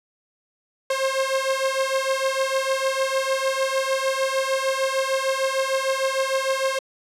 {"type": "beating tone pair", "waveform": "sawtooth", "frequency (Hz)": [530, 536.6], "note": ["C5", "C5"], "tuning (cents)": [22, 44], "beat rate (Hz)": 6.6, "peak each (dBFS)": -20, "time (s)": [0.9, 6.79], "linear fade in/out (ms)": 5, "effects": ["low-pass 10000 Hz 12 dB/octave"]}